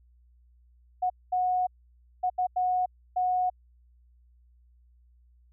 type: tone bursts at uneven times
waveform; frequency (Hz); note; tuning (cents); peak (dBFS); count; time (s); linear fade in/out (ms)
sine; 731; F#5; -21; -23; 6; 1.02-1.1 / 1.32-1.67 / 2.23-2.3 / 2.38-2.47 / 2.56-2.86 / 3.16-3.5; 10
effects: added 60 Hz sine -57 dBFS peak until 5.52 s